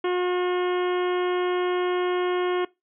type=harmonic tone; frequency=360 Hz; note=F#4; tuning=47 cents flat; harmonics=1 / 2 / 3 / 4 / 5 / 6 / 7 / 8 / 9; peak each=-22 / -33 / -32 / -37 / -40 / -39 / -45 / -41 / -42 dBFS; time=0.04-2.65 s; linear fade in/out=5 ms; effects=noise-tail reverb RT60 0.2 s tail -21 dB re dry

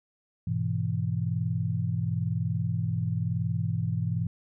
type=chord; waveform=sine; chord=E major; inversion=first; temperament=equal with one note detuned; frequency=102.4 / 123.47 / 164.81 Hz; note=G#2 / B2 / E3; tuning=-24 / 0 / 0 cents; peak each=-30 dBFS; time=0.47-4.27 s; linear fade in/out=5 ms; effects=none

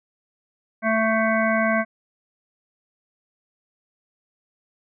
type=harmonic tone; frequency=221.7 Hz; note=A3; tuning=13 cents sharp; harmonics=1 / 3 / 5 / 7 / 9 / 10; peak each=-23 / -22 / -27 / -25 / -29 / -31 dBFS; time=0.82-1.85 s; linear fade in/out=50 ms; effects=none

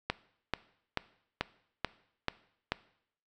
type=click train; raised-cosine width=0.3 ms; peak=-13 dBFS; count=7; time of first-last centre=0.1-2.72 s; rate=2.29 Hz; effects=noise-tail reverb RT60 0.7 s tail -19 dB re dry

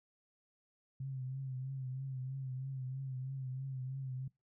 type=tone with vibrato; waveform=sine; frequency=131.8 Hz; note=C3; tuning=13 cents sharp; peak=-38 dBFS; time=1-4.28 s; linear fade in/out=5 ms; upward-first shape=triangle; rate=3.1 Hz; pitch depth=61 cents each way; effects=noise-tail reverb RT60 0.2 s tail -23 dB re dry

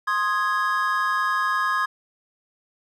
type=chord; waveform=triangle; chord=Ab major; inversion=first; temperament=equal with one note detuned; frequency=1055.6 / 1244.5 / 1661.2 Hz; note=C6 / Eb6 / Ab6; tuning=+15 / 0 / 0 cents; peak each=-23 dBFS; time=0.07-1.86 s; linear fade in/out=10 ms; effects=none

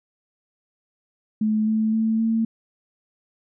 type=tone with pitch steps; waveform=sine; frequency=215.7 / 218.8 / 222 / 225.2 Hz; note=A3 / A3 / A3 / A3; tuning=-34 / -9 / +16 / +40 cents; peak=-18 dBFS; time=1.41-2.45 s; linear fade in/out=5 ms; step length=260 ms; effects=none

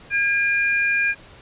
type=tone pair together; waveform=sine; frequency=1624 / 2411 Hz; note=G#6 / D7; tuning=-39 / +45 cents; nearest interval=perfect fifth; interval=684 cents; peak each=-20 dBFS; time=0.1-1.15 s; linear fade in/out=50 ms; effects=pink hiss -46 dBFS RMS until 1.41 s + resampled to 8000 Hz

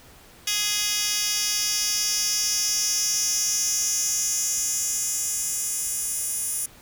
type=tone with high-pass filter sweep; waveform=10% pulse; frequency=415.6 Hz; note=G#4; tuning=1 cent sharp; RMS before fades=-25 dBFS; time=0.47-6.66 s; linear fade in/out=5 ms; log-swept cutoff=3900 to 9200 Hz; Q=2.7; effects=pink hiss -50 dBFS RMS until 6.81 s

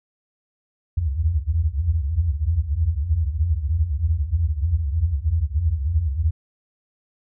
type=tone cluster; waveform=sine; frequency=65.6 / 73 / 82.8 / 86 Hz; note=C2 / D2 / E2 / F2; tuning=+5 / -10 / +8 / -26 cents; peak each=-27 / -24 / -23 / -24 dBFS; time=0.97-6.31 s; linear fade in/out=10 ms; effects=none

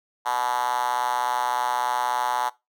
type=tone with high-pass filter; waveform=5% pulse; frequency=123.47 Hz; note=B2; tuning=in tune; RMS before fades=-25 dBFS; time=0.25-2.5 s; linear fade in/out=20 ms; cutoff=870 Hz; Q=4.7; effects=noise-tail reverb RT60 0.2 s tail -19 dB re dry

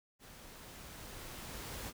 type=noise with level ramp; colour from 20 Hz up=pink; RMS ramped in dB=-55 to -43 dBFS; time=0.19-1.93 s; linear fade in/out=50 ms; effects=none

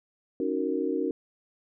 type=chord; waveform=sine; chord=D# minor seventh; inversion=third; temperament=equal with one note detuned; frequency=277.2 / 311.1 / 370 / 462.4 Hz; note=C#4 / D#4 / F#4 / A#4; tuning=0 / 0 / 0 / -14 cents; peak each=-31 dBFS; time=0.4-1.11 s; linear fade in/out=2 ms; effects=none

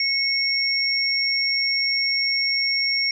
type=tone pair together; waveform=sine; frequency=2185 / 5523 Hz; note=C#7 / F8; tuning=-26 / -20 cents; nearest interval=octave + major third; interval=1606 cents; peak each=-23 / -21 dBFS; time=0-3.11 s; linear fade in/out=2 ms; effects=none

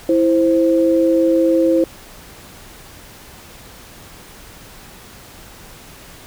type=tone pair together; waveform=sine; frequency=329.6 / 523.6 Hz; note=E4 / C5; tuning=0 / +1 cents; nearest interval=minor sixth; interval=801 cents; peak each=-13 / -15 dBFS; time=0.09-1.84 s; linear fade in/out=2 ms; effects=pink hiss -40 dBFS RMS until 6.26 s

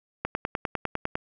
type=click train; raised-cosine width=0.5 ms; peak=-12 dBFS; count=10; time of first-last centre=0.25-1.155 s; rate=9.95 Hz; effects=none

